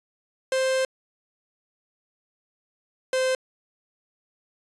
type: tone pair in turn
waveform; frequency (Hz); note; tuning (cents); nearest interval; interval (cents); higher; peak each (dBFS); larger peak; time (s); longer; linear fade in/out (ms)
45% pulse; 524 / 518.6; C5 / C5; +2 / -15; unison; 17; first; -21; neither; 0.52-0.85 / 3.13-3.35; first; 2
effects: resampled to 24000 Hz

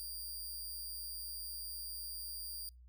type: tone with amplitude modulation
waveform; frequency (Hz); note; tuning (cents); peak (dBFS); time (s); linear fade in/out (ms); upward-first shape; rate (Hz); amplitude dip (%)
10% pulse; 4772; D8; +27; -34; 0-2.69; 0; sine; 155; 30
effects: noise-tail reverb RT60 0.2 s tail -26 dB re dry + added 61 Hz sine -55 dBFS peak until 2.88 s

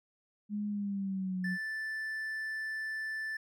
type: tone with pitch glide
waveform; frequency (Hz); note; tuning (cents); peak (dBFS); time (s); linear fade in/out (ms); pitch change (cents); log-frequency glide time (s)
sine; 207.7 to 182.91; G#3 to F#3; 0 to -20; -32; 0.49-1.58; 50; -220; 0.68-1.42
type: tone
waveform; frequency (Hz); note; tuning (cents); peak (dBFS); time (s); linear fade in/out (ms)
triangle; 1760; A6; 0; -33; 1.44-3.37; 5
effects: none

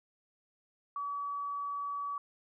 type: tone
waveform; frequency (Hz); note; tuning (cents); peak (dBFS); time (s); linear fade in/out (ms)
sine; 1141; C#6; +50; -34; 0.96-2.18; 2
effects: none

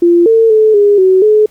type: tone with pitch steps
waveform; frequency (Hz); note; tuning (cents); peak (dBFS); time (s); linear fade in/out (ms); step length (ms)
sine; 344.6 / 451.3 / 434.2 / 409.2 / 375.5 / 426.8; F4 / A4 / A4 / G#4 / F#4 / G#4; -23 / +44 / -23 / -26 / +26 / +47; -4; 0.02-1.46; 5; 240
effects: pink hiss -48 dBFS RMS until 1.5 s

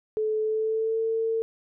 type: tone with pitch glide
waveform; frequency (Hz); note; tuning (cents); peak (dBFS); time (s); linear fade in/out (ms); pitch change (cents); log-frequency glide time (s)
sine; 432.8 to 450.1; A4 to A4; -29 to +39; -23; 0.17-1.42; 0; +68; 0.41-1.05
effects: none

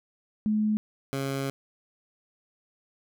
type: tone pair in turn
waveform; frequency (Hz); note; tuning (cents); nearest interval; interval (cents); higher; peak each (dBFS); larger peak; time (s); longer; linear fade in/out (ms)
sine / 15% pulse; 213.6 / 136.71; G#3 / C#3; +49 / -24; minor sixth; 773; first; -22; neither; 0.46-0.77 / 1.13-1.5; second; 0
effects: none

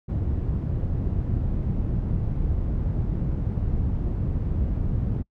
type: low-pass noise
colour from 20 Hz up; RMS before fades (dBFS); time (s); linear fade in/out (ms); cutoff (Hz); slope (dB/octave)
white; -25; 0.08-5.23; 20; 110; 12
effects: noise-tail reverb RT60 0.1 s tail -26 dB re dry

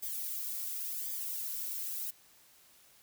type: noise with flanger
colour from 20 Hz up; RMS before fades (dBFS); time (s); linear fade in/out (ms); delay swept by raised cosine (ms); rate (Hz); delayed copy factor
violet; -38; 0.02-2.11; 10; 0.71 to 2.51; 0.92; -0.9
effects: white hiss -62 dBFS RMS until 3.02 s

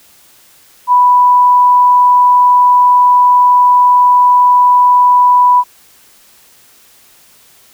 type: tone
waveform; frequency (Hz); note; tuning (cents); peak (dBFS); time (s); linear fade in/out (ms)
sine; 987.8; B5; 0; -4; 0.87-5.64; 50
effects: white hiss -45 dBFS RMS until 7.73 s

